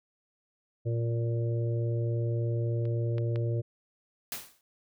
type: harmonic tone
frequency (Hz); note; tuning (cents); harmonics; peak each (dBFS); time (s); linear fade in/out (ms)
116.54; A#2; 0; 1 / 3 / 4 / 5; -27 / -37 / -39 / -41; 0.85-3.62; 20
type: clicks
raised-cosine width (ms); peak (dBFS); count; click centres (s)
0.3; -36 / -27 / -26; 3; 2.854 / 3.182 / 3.359
type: noise with exponential decay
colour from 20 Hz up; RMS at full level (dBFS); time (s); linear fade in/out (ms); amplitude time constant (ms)
white; -33; 4.32-4.61; 1; 62
effects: none